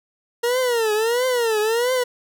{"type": "tone with vibrato", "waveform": "40% pulse", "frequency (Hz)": 466.2, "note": "A#4", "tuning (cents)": 0, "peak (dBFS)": -17, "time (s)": [0.43, 2.04], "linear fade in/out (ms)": 10, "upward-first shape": "triangle", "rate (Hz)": 1.5, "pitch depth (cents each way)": 190, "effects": []}